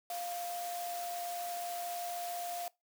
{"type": "tone in noise", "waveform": "sine", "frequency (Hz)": 700, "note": "F5", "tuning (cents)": 4, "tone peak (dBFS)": -37, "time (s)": [0.1, 2.68], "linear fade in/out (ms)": 2, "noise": "white", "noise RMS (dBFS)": -45, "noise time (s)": [0.1, 2.68], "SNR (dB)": 5, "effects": ["noise-tail reverb RT60 0.2 s tail -22 dB re dry", "high-pass 400 Hz 12 dB/octave"]}